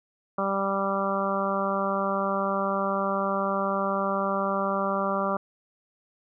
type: harmonic tone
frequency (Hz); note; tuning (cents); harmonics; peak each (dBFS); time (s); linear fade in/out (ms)
196; G3; 0; 1 / 2 / 3 / 4 / 5 / 6 / 7; -31 / -34 / -29 / -34 / -34 / -29 / -35; 0.38-5.37; 5
effects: none